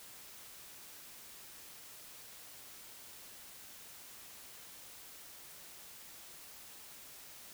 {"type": "silence", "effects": ["white hiss -53 dBFS RMS until 7.53 s"]}